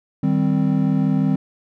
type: chord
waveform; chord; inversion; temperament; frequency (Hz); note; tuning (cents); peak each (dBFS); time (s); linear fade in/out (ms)
triangle; C minor; first; equal; 155.56 / 196 / 261.6; Eb3 / G3 / C4; 0 / 0 / 0; -18; 0.23-1.36; 5
effects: none